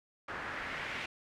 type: noise with low-pass filter sweep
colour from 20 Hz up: white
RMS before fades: -40 dBFS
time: 0.28-1.06 s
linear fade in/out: 5 ms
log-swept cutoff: 1500 to 2400 Hz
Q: 2.1
effects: none